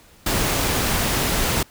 pink noise, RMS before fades -21 dBFS, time 0.26-1.63 s, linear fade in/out 5 ms, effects pink hiss -51 dBFS RMS until 1.7 s

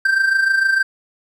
triangle tone with amplitude modulation, 1568 Hz, G6, in tune, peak -9 dBFS, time 0.05-0.83 s, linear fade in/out 5 ms, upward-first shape sine, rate 26.6 Hz, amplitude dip 60%, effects none

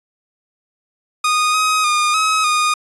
sawtooth tone with pitch steps, 1235 / 1261 / 1218 / 1276 / 1228 Hz, D#6 / D#6 / D#6 / D#6 / D#6, -13 / +23 / -37 / +43 / -23 cents, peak -10 dBFS, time 1.24-2.74 s, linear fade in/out 5 ms, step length 300 ms, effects resampled to 24000 Hz

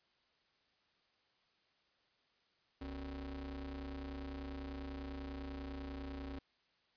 40% pulse ring-modulated tone, 103.3 Hz, G#2, 9 cents flat, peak -39 dBFS, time 2.81-6.39 s, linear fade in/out 5 ms, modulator 170 Hz, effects white hiss -75 dBFS RMS until 6.96 s + resampled to 11025 Hz

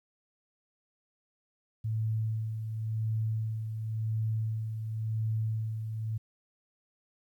sine tone with tremolo, 110.3 Hz, A2, 5 cents sharp, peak -27 dBFS, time 1.84-6.18 s, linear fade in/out 10 ms, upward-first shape sine, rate 0.93 Hz, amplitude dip 50%, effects 11-bit

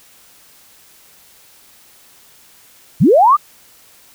sine linear sweep, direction up, 98 to 1244.5 Hz, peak -6 dBFS, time 3-3.37 s, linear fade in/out 20 ms, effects white hiss -47 dBFS RMS until 4.14 s

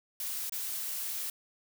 blue noise with dropouts, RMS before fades -36 dBFS, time 0.2-1.3 s, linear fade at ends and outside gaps 2 ms, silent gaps 0.496-0.522 s, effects none

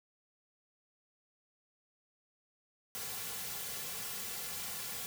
white noise with comb filter, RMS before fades -41 dBFS, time 2.95-5.06 s, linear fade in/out 0 ms, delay 3.2 ms, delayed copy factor -0.9, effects none

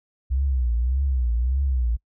sine tone with vibrato, 63.1 Hz, B1, 38 cents sharp, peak -19 dBFS, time 0.3-1.97 s, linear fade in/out 20 ms, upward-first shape triangle, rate 1.7 Hz, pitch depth 180 cents each way, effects noise-tail reverb RT60 0.1 s tail -26 dB re dry

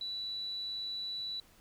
sine tone, 3951 Hz, B7, in tune, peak -36 dBFS, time 0.01-1.4 s, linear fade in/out 2 ms, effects pink hiss -63 dBFS RMS until 1.6 s

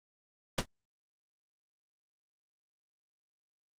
pink noise with exponential decay, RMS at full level -21 dBFS, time 0.58-0.66 s, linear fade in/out 5 ms, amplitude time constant 17 ms, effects low-pass 8000 Hz 12 dB/octave + Opus 24 kbps

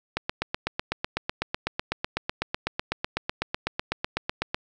click train, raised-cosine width 0.3 ms, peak -9 dBFS, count 36, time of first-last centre 0.17-4.545 s, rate 8 Hz, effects none

